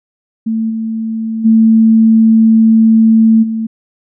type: tone with level steps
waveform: sine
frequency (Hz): 223.1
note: A3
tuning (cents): +24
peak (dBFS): -12 / -15 / -4 / -14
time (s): 0.46-3.67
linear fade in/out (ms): 10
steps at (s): 0.69 / 1.44 / 3.42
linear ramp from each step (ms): 20
effects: none